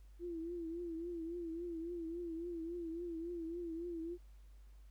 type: tone with vibrato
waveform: sine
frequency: 337.3 Hz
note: E4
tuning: 40 cents sharp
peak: -40 dBFS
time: 0.19-4.18 s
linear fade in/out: 50 ms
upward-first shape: triangle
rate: 3.6 Hz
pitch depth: 88 cents each way
effects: added 50 Hz sine -55 dBFS peak until 4.9 s + pink hiss -75 dBFS RMS until 4.9 s